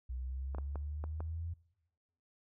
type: exponential sweep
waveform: sine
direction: up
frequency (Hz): 61.74 to 85.3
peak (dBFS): -37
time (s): 0.09-1.54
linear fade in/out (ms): 10
type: clicks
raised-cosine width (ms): 1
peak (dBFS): -30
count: 5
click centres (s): 0.548 / 0.584 / 0.757 / 1.04 / 1.205
effects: noise-tail reverb RT60 1.0 s tail -23 dB re dry